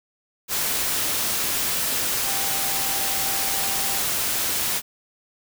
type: tone in noise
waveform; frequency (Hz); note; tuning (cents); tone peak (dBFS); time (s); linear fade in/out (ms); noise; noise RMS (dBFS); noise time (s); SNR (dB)
sine; 784; G5; 0; -34; 2.23-4.01; 50; white; -24; 0.48-4.82; -13
effects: none